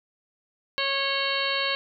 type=harmonic tone with a mistuned harmonic; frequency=550 Hz; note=C#5; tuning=14 cents flat; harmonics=1 / 2 / 3 / 4 / 5 / 6 / 7 / 8; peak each=-32 / -32 / -32 / -32 / -32 / -32 / -32 / -32 dBFS; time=0.78-1.75 s; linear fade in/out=0 ms; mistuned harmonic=6; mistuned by=-100 cents; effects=none